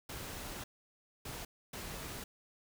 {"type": "noise bursts at uneven times", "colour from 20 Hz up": "pink", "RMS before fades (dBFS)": -44, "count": 3, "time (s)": [[0.09, 0.64], [1.25, 1.45], [1.73, 2.24]], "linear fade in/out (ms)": 5, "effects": []}